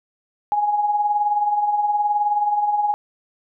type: tone with tremolo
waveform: sine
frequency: 830.6 Hz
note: G#5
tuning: in tune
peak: -14 dBFS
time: 0.52-2.94 s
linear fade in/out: 0 ms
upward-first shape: triangle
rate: 19 Hz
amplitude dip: 60%
effects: none